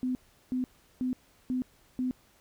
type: tone bursts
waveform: sine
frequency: 253.9 Hz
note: B3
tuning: 48 cents sharp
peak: -27 dBFS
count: 5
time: 0.03-2.11 s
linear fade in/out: 0 ms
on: 120 ms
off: 370 ms
effects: pink hiss -63 dBFS RMS until 2.4 s